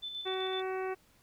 sine tone with tremolo, 3520 Hz, A7, in tune, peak -36 dBFS, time 0.02-0.62 s, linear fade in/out 20 ms, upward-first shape square, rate 7.8 Hz, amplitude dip 40%
harmonic tone, 376.6 Hz, F#4, 31 cents sharp, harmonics 1 / 2 / 3 / 4 / 5 / 6 / 7, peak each -34 / -40 / -44 / -46 / -48 / -50 / -51 dBFS, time 0.25-0.95 s, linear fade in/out 20 ms
effects pink hiss -66 dBFS RMS until 1.22 s

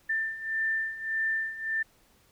sine beating tone pair, 1783 / 1784.7 Hz, A6 / A6, +22 / +24 cents, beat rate 1.7 Hz, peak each -33 / -29 dBFS, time 0.09-1.83 s, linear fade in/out 10 ms, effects pink hiss -63 dBFS RMS until 2.31 s

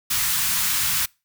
white band-stop noise, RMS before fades -22 dBFS, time 0.1-1.06 s, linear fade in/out 10 ms, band 190 to 1000 Hz, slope 24 dB/octave, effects noise-tail reverb RT60 0.3 s tail -26 dB re dry

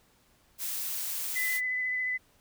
blue noise, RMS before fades -34 dBFS, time 0.58-1.61 s, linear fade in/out 50 ms
sine tone with vibrato, 2009 Hz, B6, 29 cents sharp, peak -28 dBFS, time 1.35-2.18 s, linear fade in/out 20 ms, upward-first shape sine, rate 14 Hz, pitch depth 13 cents each way
effects pink hiss -65 dBFS RMS until 2.4 s

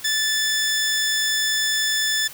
15% pulse tone, 1750 Hz, A6, 10 cents flat, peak -13 dBFS, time 0.04-2.28 s, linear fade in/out 10 ms, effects white hiss -40 dBFS RMS until 2.33 s

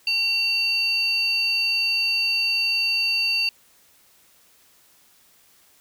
sine tone pair together, 2736 / 4595 Hz, F7 / D8, -36 / -39 cents, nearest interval major sixth, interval 897 cents, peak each -21 dBFS, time 0.07-3.49 s, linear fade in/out 2 ms, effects tanh soft clip ceiling -14 dBFS + white hiss -57 dBFS RMS until 5.8 s

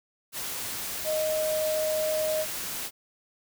sine tone in noise, 622.3 Hz, D#5, in tune, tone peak -25 dBFS, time 1.04-2.46 s, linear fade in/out 50 ms, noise white, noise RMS -34 dBFS, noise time 0.32-2.91 s, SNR +6 dB, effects none

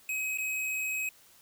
square tone with dropouts, 2539 Hz, D#7, 34 cents sharp, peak -31 dBFS, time 0.09-1.09 s, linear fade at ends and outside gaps 2 ms, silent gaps 0.375-0.384 s, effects white hiss -59 dBFS RMS until 1.41 s

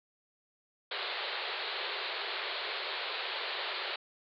white band-pass noise, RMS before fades -37 dBFS, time 0.91-3.96 s, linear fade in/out 5 ms, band 360 to 4400 Hz, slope 96 dB/octave, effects none

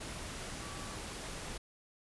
sine tone in noise, 1147 Hz, D6, 41 cents flat, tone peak -51 dBFS, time 0.61-0.95 s, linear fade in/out 10 ms, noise pink, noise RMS -43 dBFS, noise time 0-1.58 s, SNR -11 dB, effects resampled to 24000 Hz

